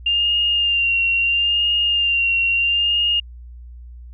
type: tone with vibrato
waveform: sine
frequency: 2794 Hz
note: F7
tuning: in tune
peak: -15 dBFS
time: 0.06-3.2 s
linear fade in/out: 5 ms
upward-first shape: sine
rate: 0.75 Hz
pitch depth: 32 cents each way
effects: added 60 Hz sine -35 dBFS peak until 4.13 s